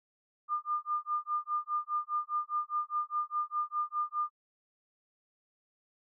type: tone with tremolo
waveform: sine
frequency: 1206 Hz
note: D6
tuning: 46 cents sharp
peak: -27 dBFS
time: 0.48-4.31 s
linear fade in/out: 50 ms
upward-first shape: sine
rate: 4.9 Hz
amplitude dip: 100%
effects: none